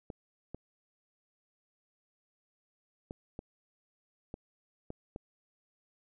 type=clicks; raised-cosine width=2 ms; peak=-27 dBFS; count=7; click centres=0.102 / 0.546 / 3.109 / 3.391 / 4.341 / 4.904 / 5.161 s; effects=none